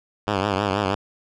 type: tone with vibrato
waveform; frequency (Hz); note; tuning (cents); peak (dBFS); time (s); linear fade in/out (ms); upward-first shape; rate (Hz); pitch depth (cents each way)
5% pulse; 99.6; G2; +28; -9; 0.27-0.95; 5; triangle; 6.2; 120
effects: low-pass 4000 Hz 12 dB/octave